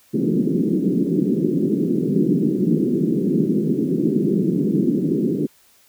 pink band-pass noise, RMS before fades -19 dBFS, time 0.13-5.47 s, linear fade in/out 20 ms, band 160 to 390 Hz, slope 48 dB/octave, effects white hiss -55 dBFS RMS until 5.88 s

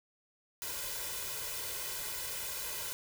white noise with comb filter, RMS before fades -39 dBFS, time 0.62-2.93 s, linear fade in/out 0 ms, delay 2 ms, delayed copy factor +0.85, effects none

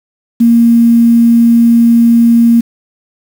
sine tone with quantisation, 233.1 Hz, A#3, in tune, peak -3 dBFS, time 0.4-2.61 s, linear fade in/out 10 ms, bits 5, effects none

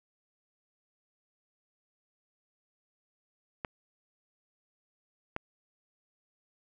clicks, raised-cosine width 0.5 ms, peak -19 / -18 dBFS, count 2, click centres 3.648 / 5.364 s, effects none

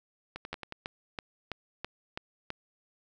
two click trains, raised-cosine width 0.3 ms, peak -23 / -19 dBFS, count 5 / 7, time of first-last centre 0.36-0.724 / 0.53-2.504 s, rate 11 / 3.04 Hz, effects none

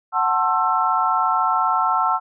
sine chord, F# half-diminished seventh, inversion none, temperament just, 740 / 888 / 1065.6 / 1332 Hz, F#5 / A5 / C6 / E6, 0 / +16 / +31 / +18 cents, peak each -23 / -22 / -23 / -20 dBFS, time 0.12-2.2 s, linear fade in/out 50 ms, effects none

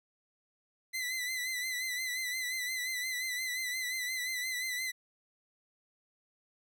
sawtooth tone with vibrato, 2018 Hz, B6, 37 cents sharp, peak -30 dBFS, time 0.93-4.92 s, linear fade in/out 20 ms, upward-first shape sine, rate 5.7 Hz, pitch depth 53 cents each way, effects none

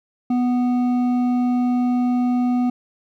sine tone with hard clipping, 246.9 Hz, B3, in tune, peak -18 dBFS, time 0.3-2.7 s, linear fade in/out 5 ms, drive 7 dB, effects none

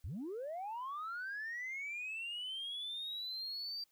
sine linear sweep, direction up, 56.8 to 4700 Hz, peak -38 dBFS, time 0.04-3.84 s, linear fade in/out 5 ms, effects tanh soft clip ceiling -37 dBFS + white hiss -75 dBFS RMS until 3.91 s

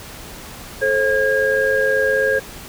sine tone cluster, 434.4 / 533 / 1628 Hz, A4 / C5 / G#6, -22 / +32 / -35 cents, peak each -21 / -18 / -18 dBFS, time 0.81-2.4 s, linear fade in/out 20 ms, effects pink hiss -36 dBFS RMS until 2.68 s

